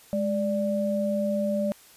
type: tone pair together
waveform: sine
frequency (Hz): 207.7 / 587.5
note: G#3 / D5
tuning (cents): 0 / +1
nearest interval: octave + tritone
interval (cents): 1801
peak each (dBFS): -26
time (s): 0.13-1.72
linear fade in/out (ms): 0
effects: white hiss -53 dBFS RMS until 1.96 s + resampled to 32000 Hz